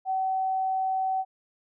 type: tone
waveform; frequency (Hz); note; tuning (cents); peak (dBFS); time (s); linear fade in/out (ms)
sine; 760; F#5; +46; -24; 0.05-1.25; 50
effects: none